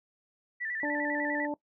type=tone with vibrato; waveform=sine; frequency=1864.7 Hz; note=A#6; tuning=in tune; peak=-32 dBFS; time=0.6-1.47 s; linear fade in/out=20 ms; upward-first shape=square; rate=10 Hz; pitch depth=82 cents each way
type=harmonic tone; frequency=293.7 Hz; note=D4; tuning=in tune; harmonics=1 / 2 / 3; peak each=-32 / -35 / -37 dBFS; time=0.83-1.54 s; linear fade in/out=2 ms
effects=noise-tail reverb RT60 0.1 s tail -21 dB re dry